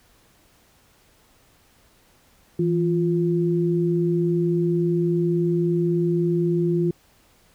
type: tone pair together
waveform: sine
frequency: 165.61 / 349.2 Hz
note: E3 / F4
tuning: +8 / 0 cents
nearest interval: octave + minor second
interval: 1292 cents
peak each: -21 dBFS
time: 2.59-6.91 s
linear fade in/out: 5 ms
effects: pink hiss -58 dBFS RMS until 7.54 s